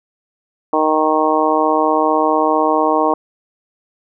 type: harmonic tone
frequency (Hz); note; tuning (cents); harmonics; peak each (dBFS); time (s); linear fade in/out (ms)
155.56; D#3; 0; 2 / 3 / 4 / 5 / 6 / 7; -19 / -19 / -19 / -19 / -19 / -19; 0.73-3.14; 2
effects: none